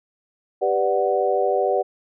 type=chord; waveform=sine; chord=G major seventh; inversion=none; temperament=equal; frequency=392 / 493.9 / 587.3 / 740 Hz; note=G4 / B4 / D5 / F#5; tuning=0 / 0 / 0 / 0 cents; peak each=-23 dBFS; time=0.61-1.83 s; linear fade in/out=20 ms; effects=none